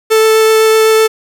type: tone with vibrato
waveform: 45% pulse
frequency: 440 Hz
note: A4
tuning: in tune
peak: -6 dBFS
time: 0.1-1.08 s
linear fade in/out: 20 ms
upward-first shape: triangle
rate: 7.9 Hz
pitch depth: 8 cents each way
effects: 8-bit